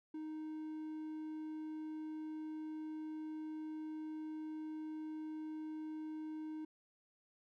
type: tone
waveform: triangle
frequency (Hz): 311.1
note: D#4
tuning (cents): 0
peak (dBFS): -40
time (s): 0.14-6.65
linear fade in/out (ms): 5
effects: none